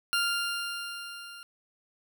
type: tone with level ramp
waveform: 20% pulse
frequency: 1396.9 Hz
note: F6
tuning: in tune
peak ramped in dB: -19 to -39 dBFS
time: 0.13-1.43 s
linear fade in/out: 0 ms
effects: none